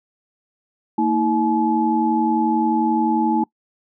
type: tone cluster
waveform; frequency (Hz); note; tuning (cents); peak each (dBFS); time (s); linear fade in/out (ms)
sine; 229.1 / 320.5 / 855; A#3 / E4 / A5; -30 / -49 / -50; -20; 0.98-3.44; 5
effects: noise-tail reverb RT60 0.1 s tail -24 dB re dry